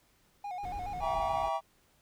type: tone with vibrato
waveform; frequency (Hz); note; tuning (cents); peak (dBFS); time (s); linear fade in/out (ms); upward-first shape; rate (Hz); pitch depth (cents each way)
triangle; 769; G5; -33; -34; 0.44-1.48; 5; square; 7.1; 100
type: noise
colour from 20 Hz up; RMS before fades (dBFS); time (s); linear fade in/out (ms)
brown; -44; 0.63-1.49; 5
type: chord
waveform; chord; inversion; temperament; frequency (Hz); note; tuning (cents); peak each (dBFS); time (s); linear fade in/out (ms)
triangle; E diminished seventh; none; just; 659.3 / 791.1 / 949.3 / 1139.2; E5 / G5 / Bb5 / Db6; 0 / +16 / +31 / +47; -33 / -32 / -34 / -35; 1-1.61; 50
effects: pink hiss -68 dBFS RMS until 2.01 s